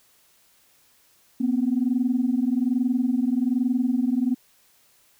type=tone pair together; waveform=sine; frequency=240.2 / 261.4 Hz; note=B3 / C4; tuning=-48 / -1 cents; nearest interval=minor second; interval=147 cents; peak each=-22 / -22 dBFS; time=1.4-4.35 s; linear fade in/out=10 ms; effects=tanh soft clip ceiling -12 dBFS + white hiss -60 dBFS RMS until 5.19 s